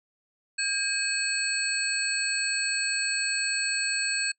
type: tone cluster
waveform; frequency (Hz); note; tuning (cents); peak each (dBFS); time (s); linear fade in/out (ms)
sine; 1611 / 2544 / 4379 / 7990; G6 / D#7 / C#8 / B8; +47 / +38 / -22 / +19; -31; 0.58-4.32; 10
effects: noise-tail reverb RT60 0.1 s tail -25 dB re dry

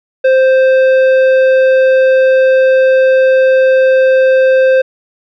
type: tone with tanh clipping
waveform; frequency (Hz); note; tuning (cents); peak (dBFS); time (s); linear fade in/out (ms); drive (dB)
triangle; 523.3; C5; 0; -7; 0.24-4.82; 10; 14
effects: none

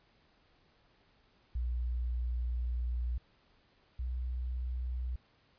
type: tone pair in turn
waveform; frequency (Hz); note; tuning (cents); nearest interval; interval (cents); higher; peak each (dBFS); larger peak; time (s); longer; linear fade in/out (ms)
sine; 60.3 / 62.07; B1 / B1; -41 / +9; minor second; 50; second; -31 / -33; first; 1.55-3.18 / 3.99-5.16; first; 5
effects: pink hiss -68 dBFS RMS until 5.58 s + resampled to 11025 Hz

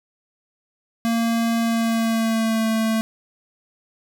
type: tone with pitch glide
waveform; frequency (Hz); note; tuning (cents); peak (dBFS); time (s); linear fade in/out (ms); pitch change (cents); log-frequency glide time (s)
square; 230 to 222.3; A#3 to A3; -23 to +18; -19; 1.05-3.01; 0; -59; 1.6-2.68
effects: none

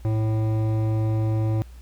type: tone with hard clipping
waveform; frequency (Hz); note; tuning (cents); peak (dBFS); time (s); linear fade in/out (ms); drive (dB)
sine; 109.7; A2; -5; -22; 0.05-1.62; 0; 13
effects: added 60 Hz sine -40 dBFS peak until 1.81 s + pink hiss -56 dBFS RMS until 1.81 s

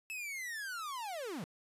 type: linear sweep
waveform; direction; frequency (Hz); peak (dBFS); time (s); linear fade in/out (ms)
45% pulse; down; 2630 to 138.1; -39; 0.1-1.44; 0
effects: resampled to 32000 Hz + 12-bit

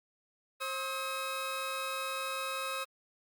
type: tone pair together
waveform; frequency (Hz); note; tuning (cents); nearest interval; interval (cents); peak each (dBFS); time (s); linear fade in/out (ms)
20% pulse; 533 / 1278.7; C5 / D#6; +32 / +47; octave + minor third; 1515; -34 / -31; 0.6-2.85; 20
effects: Opus 48 kbps

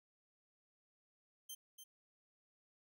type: tone with echo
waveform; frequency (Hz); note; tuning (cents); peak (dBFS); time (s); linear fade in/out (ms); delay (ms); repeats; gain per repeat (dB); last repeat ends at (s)
10% pulse; 3136; G7; 0; -38; 1.49-1.55; 10; 290; 1; -7; 1.84
effects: none

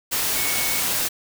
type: tone in noise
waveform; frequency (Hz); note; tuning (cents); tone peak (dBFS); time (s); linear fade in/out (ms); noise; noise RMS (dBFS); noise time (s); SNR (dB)
sine; 2217; C#7; 0; -29; 0.35-0.81; 20; white; -23; 0.11-1.09; -9
effects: none

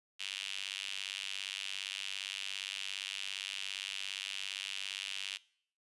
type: tone with high-pass filter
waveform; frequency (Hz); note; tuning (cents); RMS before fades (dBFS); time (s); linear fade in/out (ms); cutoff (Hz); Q
sawtooth; 97.4; G2; -11; -41; 0.19-5.38; 20; 2900; 3.9
effects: noise-tail reverb RT60 0.6 s tail -22 dB re dry + resampled to 24000 Hz

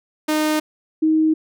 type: tone pair in turn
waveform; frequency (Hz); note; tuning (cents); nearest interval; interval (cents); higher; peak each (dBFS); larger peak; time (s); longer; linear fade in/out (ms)
sawtooth / sine; 307.3 / 314.7; D#4 / D#4; -21 / +20; unison; 41; second; -13; neither; 0.28-0.6 / 1.02-1.34; neither; 10
effects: none

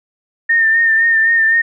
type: tone with vibrato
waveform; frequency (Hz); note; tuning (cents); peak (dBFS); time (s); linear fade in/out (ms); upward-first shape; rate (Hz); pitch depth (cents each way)
sine; 1814; A#6; -48; -9; 0.49-1.62; 10; sine; 3.9; 35
effects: none

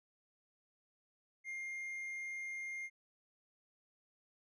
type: tone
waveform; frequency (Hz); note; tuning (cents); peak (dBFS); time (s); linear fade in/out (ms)
triangle; 2117; C7; +20; -39; 1.44-2.9; 50
effects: resampled to 24000 Hz

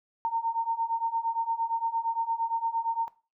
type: beating tone pair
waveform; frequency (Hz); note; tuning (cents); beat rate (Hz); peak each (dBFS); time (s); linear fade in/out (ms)
sine; 910 / 918.7; A#5 / A#5; -42 / -25; 8.7; -29; 0.25-3.08; 0
effects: noise-tail reverb RT60 0.3 s tail -17 dB re dry

